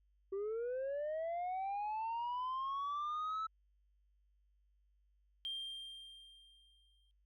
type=linear sweep; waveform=sine; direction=up; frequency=382.7 to 1318.5 Hz; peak=-34 dBFS; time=0.32-3.47 s; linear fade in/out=10 ms
type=tone with exponential decay; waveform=triangle; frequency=3183 Hz; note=G7; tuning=26 cents sharp; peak=-35 dBFS; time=5.45-7.11 s; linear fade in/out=0 ms; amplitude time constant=360 ms
effects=tanh soft clip ceiling -36 dBFS + added 50 Hz sine -70 dBFS peak until 7.25 s